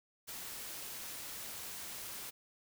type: noise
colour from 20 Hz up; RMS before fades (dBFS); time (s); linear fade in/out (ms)
white; -45; 0.27-2.31; 20
effects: none